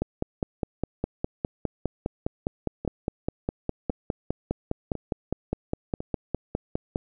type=two click trains; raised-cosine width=2 ms; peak=-12 / -19 dBFS; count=35 / 4; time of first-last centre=0.02-6.959 / 2.85-6.005 s; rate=4.9 / 0.951 Hz; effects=none